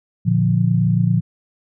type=chord; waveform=sine; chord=Bb major; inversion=none; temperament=equal; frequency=116.54 / 146.83 / 174.61 Hz; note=Bb2 / D3 / F3; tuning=0 / 0 / 0 cents; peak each=-17 / -20 / -17 dBFS; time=0.25-1.21 s; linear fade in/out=20 ms; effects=none